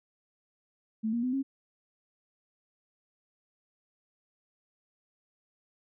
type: tone with pitch steps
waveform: sine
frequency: 220 / 235.8 / 252.7 / 270.9 Hz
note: A3 / A#3 / B3 / C#4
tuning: 0 / +20 / +40 / -40 cents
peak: -27 dBFS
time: 1.03-1.43 s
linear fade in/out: 20 ms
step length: 100 ms
effects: none